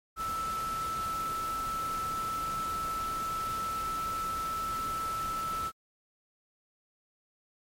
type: tone in noise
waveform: sine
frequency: 1318.5 Hz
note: E6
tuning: in tune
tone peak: -31 dBFS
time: 0.16-5.72 s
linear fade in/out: 50 ms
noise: pink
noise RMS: -42 dBFS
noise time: 0.16-5.72 s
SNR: +8 dB
effects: MP3 64 kbps